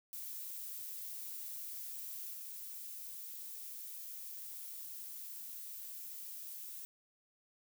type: noise with level steps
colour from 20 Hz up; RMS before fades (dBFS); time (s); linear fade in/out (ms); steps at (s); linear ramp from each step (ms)
violet; -45 / -47; 0.13-6.85; 0; 2.33; 10
effects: none